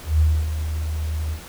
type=tone with ADSR envelope; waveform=sine; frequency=77.7 Hz; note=D#2; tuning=2 cents flat; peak=-12 dBFS; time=0.05-1.4 s; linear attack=150 ms; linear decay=260 ms; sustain=-10 dB; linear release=79 ms; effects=pink hiss -40 dBFS RMS until 1.48 s